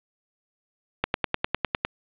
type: click train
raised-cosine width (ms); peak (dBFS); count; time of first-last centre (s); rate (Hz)
0.3; -5; 9; 1.04-1.85; 9.88
effects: resampled to 8000 Hz + 7-bit